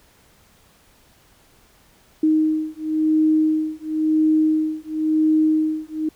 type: beating tone pair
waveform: sine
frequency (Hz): 311.5 / 312.46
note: D#4 / D#4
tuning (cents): +2 / +7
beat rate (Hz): 0.96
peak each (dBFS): -19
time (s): 2.23-6.09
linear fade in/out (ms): 5
effects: pink hiss -55 dBFS RMS until 6.15 s